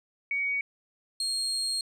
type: tone pair in turn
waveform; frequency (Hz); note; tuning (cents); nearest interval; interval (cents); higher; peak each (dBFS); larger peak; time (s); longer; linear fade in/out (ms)
sine / 35% pulse; 2248 / 4244; C#7 / C8; +24 / +24; major seventh; 1100; second; -26; neither; 0.31-0.61 / 1.2-1.81; second; 2
effects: resampled to 32000 Hz